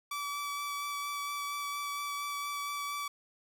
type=tone with vibrato; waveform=sawtooth; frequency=1151 Hz; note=D6; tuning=35 cents flat; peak=-31 dBFS; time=0.11-3.08 s; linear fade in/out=5 ms; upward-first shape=sine; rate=4.3 Hz; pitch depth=11 cents each way; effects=none